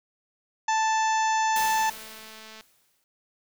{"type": "harmonic tone", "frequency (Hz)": 880, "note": "A5", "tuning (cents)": 0, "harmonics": [1, 2, 3, 4, 5, 6, 7, 8], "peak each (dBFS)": [-22, -30, -36, -40, -43, -42, -36, -40], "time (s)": [0.68, 1.9], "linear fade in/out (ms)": 5}
{"type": "noise with exponential decay", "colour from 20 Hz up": "white", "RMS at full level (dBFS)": -32, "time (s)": [1.56, 3.04], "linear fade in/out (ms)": 1, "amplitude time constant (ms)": 320}
{"type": "click train", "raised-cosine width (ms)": 0.2, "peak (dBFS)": -28, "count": 222, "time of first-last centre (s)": [1.6, 2.609], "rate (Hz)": 219}
{"effects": []}